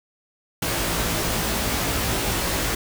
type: noise with comb filter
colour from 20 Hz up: pink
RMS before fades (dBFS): -24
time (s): 0.62-2.75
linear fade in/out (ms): 5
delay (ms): 18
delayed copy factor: +0.9
effects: none